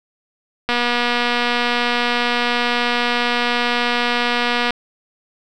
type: click train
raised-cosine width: 0.3 ms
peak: -3 dBFS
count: 969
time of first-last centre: 0.69-4.707 s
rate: 241 Hz
effects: none